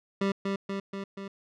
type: tone with echo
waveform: 25% pulse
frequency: 196.7 Hz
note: G3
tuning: 6 cents sharp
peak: -21 dBFS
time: 0.21-0.32 s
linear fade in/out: 5 ms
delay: 240 ms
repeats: 4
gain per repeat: -3 dB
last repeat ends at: 1.28 s
effects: low-pass 4000 Hz 12 dB/octave